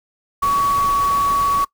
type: tone in noise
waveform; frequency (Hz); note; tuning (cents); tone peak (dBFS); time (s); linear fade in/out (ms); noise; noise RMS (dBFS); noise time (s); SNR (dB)
sine; 1127; C#6; +28; -14; 0.42-1.65; 10; pink; -30; 0.42-1.65; +13
effects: noise-tail reverb RT60 0.1 s tail -21 dB re dry